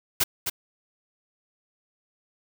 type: noise with echo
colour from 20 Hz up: white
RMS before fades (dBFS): -21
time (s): 0.2-0.24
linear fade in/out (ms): 10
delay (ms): 260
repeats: 1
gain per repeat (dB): -6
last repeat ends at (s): 0.5
effects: none